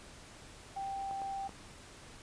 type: tone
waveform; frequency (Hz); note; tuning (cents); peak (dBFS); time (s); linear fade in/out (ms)
sine; 784; G5; 0; -36; 0.76-1.48; 10
type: clicks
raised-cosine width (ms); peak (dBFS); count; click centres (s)
1; -32; 3; 1.111 / 1.218 / 1.493
effects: pink hiss -53 dBFS RMS until 2.22 s + resampled to 22050 Hz